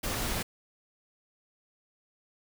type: noise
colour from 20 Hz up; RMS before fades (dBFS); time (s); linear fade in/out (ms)
pink; -32; 0.03-0.43; 10
effects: none